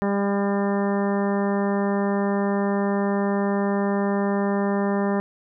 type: harmonic tone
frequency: 200 Hz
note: G3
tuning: 35 cents sharp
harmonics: 1 / 2 / 3 / 4 / 5 / 6 / 7 / 8 / 9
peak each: -22 / -26 / -29 / -32 / -33 / -37 / -41 / -42 / -37 dBFS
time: 0.02-5.2 s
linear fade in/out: 0 ms
effects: none